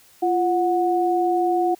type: tone pair together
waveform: sine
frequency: 345.7 / 733 Hz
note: F4 / F#5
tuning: -18 / -16 cents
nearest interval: octave + minor second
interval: 1302 cents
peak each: -20 dBFS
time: 0.22-1.75 s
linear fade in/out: 10 ms
effects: white hiss -53 dBFS RMS until 1.79 s